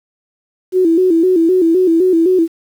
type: tone with vibrato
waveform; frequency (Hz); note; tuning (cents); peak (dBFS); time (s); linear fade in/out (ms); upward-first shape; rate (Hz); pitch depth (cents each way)
sine; 349.2; F4; 0; -8; 0.72-2.48; 50; square; 3.9; 100
effects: 7-bit